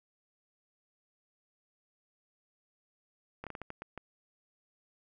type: slowing click train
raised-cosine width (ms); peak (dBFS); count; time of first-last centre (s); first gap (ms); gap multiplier
0.5; -26; 8; 3.44-3.977; 27; 1.34
effects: none